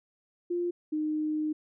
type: tone pair in turn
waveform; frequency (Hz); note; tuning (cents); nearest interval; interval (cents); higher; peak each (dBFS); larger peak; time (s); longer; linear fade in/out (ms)
sine; 349.7 / 306.9; F4 / D#4; +2 / -24; major second; 226; first; -27; neither; 0.5-0.71 / 0.92-1.53; second; 10
effects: none